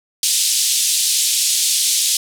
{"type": "band-pass noise", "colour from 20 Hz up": "white", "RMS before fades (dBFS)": -17, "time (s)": [0.23, 2.17], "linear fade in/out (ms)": 2, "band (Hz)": [3200, 10000], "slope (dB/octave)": 24, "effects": []}